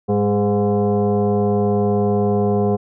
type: tone with frequency modulation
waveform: sine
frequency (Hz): 104.1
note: G#2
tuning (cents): +5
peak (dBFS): -14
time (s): 0.08-2.77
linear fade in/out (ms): 20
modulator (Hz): 308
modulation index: 1.7
effects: none